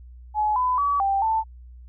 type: tone with pitch steps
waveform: sine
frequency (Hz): 849 / 1004 / 1141 / 787 / 886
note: G#5 / B5 / C#6 / G5 / A5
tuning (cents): +38 / +28 / +50 / +7 / +12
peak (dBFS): -19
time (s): 0.34-1.44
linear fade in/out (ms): 50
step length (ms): 220
effects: added 61 Hz sine -41 dBFS peak until 1.88 s